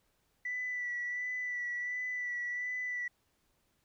sine tone with vibrato, 1971 Hz, B6, 4 cents flat, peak -33 dBFS, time 0.45-3.08 s, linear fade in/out 5 ms, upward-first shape sine, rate 1.4 Hz, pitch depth 25 cents each way, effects tanh soft clip ceiling -29 dBFS + pink hiss -75 dBFS RMS until 3.84 s

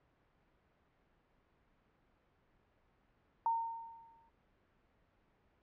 sine tone with exponential decay, 916 Hz, A#5, 31 cents flat, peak -28 dBFS, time 3.46-4.29 s, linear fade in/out 1 ms, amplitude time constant 180 ms, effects pink hiss -73 dBFS RMS until 5.62 s + low-pass 2000 Hz 12 dB/octave

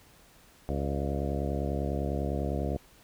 harmonic tone with a mistuned harmonic, 70 Hz, C#2, 18 cents sharp, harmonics 1 / 2 / 3 / 4 / 5 / 6 / 7 / 8 / 9 / 10, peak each -32 / -35 / -37 / -38 / -39 / -40 / -40 / -41 / -42 / -42 dBFS, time 0.69-2.77 s, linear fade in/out 0 ms, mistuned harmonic 8, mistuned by +47 cents, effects pink hiss -58 dBFS RMS until 3.03 s

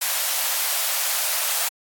white high-pass noise, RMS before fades -23 dBFS, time 0.01-1.69 s, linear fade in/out 10 ms, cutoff 550 Hz, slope 48 dB/octave, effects AAC 64 kbps

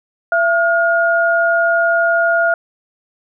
sine tone pair together, 673 / 1426 Hz, E5 / F6, +36 / +36 cents, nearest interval octave + minor second, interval 1300 cents, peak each -14 dBFS, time 0.32-2.54 s, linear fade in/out 2 ms, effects none

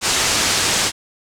white low-pass noise, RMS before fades -18 dBFS, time 0.01-0.92 s, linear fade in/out 50 ms, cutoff 7900 Hz, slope 24 dB/octave, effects none

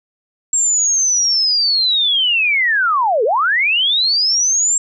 sine linear two-way sweep, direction down then up, 7530 to 405.5 to 7530 Hz, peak -12 dBFS, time 0.53-4.78 s, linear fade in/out 2 ms, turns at 3.24 s, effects none

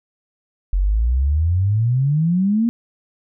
sine exponential sweep, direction up, 44.26 to 239.1 Hz, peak -14 dBFS, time 0.73-2.69 s, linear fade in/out 0 ms, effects none

